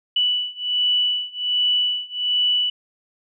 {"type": "beating tone pair", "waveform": "sine", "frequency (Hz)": [2962, 2963.3], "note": ["F#7", "F#7"], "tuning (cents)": [1, 2], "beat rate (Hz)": 1.3, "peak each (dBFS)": [-22, -21], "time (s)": [0.16, 2.7], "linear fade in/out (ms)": 5, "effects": []}